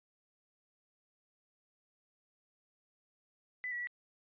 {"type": "tone with pitch steps", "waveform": "sine", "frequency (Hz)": [1999, 1933, 1947], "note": ["B6", "B6", "B6"], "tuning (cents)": [20, -38, -25], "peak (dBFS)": -36, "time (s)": [3.64, 3.871], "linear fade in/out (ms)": 0, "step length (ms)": 77, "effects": ["resampled to 8000 Hz"]}